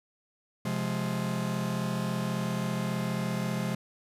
45% pulse chord, F minor, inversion second, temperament just, 130.96 / 174.61 / 209.5 Hz, C3 / F3 / Ab3, +2 / 0 / +15 cents, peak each -34 / -33 / -33 dBFS, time 0.65-3.75 s, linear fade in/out 5 ms, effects resampled to 32000 Hz

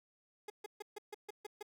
30% pulse tone bursts, 418.1 Hz, G#4, 12 cents sharp, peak -40 dBFS, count 8, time 0.48-1.628 s, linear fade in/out 5 ms, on 21 ms, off 140 ms, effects none

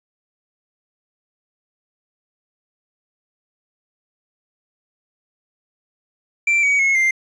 triangle tone with pitch steps, 2349 / 2261 / 2177 / 2095 Hz, D7 / C#7 / C#7 / C7, 0 / +34 / -32 / +2 cents, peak -12 dBFS, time 6.47-7.11 s, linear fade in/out 5 ms, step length 160 ms, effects resampled to 22050 Hz + 8-bit

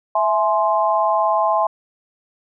sine chord, E augmented, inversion none, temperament equal with one note detuned, 659.3 / 842.7 / 1046.5 Hz, E5 / G#5 / B#5, 0 / +25 / 0 cents, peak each -19 dBFS, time 0.15-1.67 s, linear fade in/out 5 ms, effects none

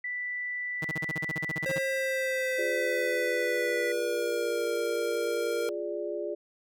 sine tone, 1975.5 Hz, B6, in tune, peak -31 dBFS, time 0.04-3.92 s, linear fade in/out 5 ms
sawtooth tone bursts, 158 Hz, D#3, 27 cents sharp, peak -28 dBFS, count 15, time 0.82-1.785 s, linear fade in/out 5 ms, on 27 ms, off 40 ms
square tone with pitch glide, 535 to 465.7 Hz, C5 to A#4, +38 to -2 cents, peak -30 dBFS, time 1.66-5.69 s, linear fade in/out 0 ms, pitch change -240 cents, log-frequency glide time 1.85-4.68 s
sine chord, D diminished, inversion first, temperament equal, 349.2 / 415.3 / 587.3 Hz, F4 / Ab4 / D5, 0 / 0 / 0 cents, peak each -35 dBFS, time 2.58-6.35 s, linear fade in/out 10 ms
effects none

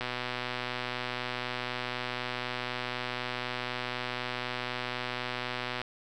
click train, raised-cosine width 0.3 ms, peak -17 dBFS, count 721, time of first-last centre 0.01-5.816 s, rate 124 Hz, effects none

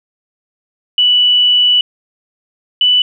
sine tone pair in turn, 2960 / 2977 Hz, F#7 / F#7, 0 / +10 cents, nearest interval unison, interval 10 cents, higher second, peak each -7 dBFS, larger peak neither, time 0.98-1.81 / 2.81-3.02 s, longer first, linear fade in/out 2 ms, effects none

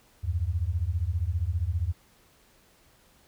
sine beating tone pair, 78.3 / 93.3 Hz, D#2 / F#2, +11 / +15 cents, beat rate 15 Hz, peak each -28 dBFS, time 0.23-1.93 s, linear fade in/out 20 ms, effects pink hiss -61 dBFS RMS until 3.27 s

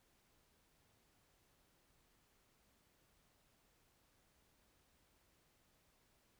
silence, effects pink hiss -75 dBFS RMS until 6.39 s

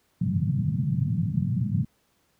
pink band-pass noise, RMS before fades -25 dBFS, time 0.21-1.85 s, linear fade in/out 5 ms, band 100 to 200 Hz, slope 48 dB/octave, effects pink hiss -68 dBFS RMS until 2.39 s + high-pass 60 Hz 12 dB/octave

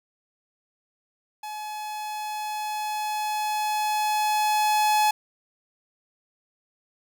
45% pulse tone with level ramp, 850 Hz, G#5, 40 cents sharp, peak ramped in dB -33 to -18 dBFS, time 1.43-5.11 s, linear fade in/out 5 ms, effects none

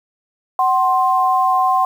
sine tone pair together, 751 / 1052 Hz, F#5 / C6, +26 / +9 cents, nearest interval tritone, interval 583 cents, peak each -15 dBFS, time 0.59-1.85 s, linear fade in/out 2 ms, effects 7-bit

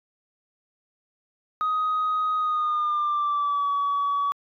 sine tone with pitch glide, 1253 to 1135.8 Hz, D#6 to C#6, +12 to +42 cents, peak -20 dBFS, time 1.61-4.32 s, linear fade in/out 0 ms, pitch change -170 cents, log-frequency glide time 2.36-3.7 s, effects tanh soft clip ceiling -19 dBFS

